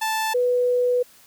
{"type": "tone pair in turn", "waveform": ["sawtooth", "sine"], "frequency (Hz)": [879, 493.3], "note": ["A5", "B4"], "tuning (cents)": [-2, -2], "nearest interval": "minor seventh", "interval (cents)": 1000, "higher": "first", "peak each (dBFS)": [-18, -17], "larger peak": "second", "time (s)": [[0.01, 0.34], [0.34, 1.03]], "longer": "second", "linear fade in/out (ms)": 10, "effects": ["white hiss -52 dBFS RMS until 1.26 s"]}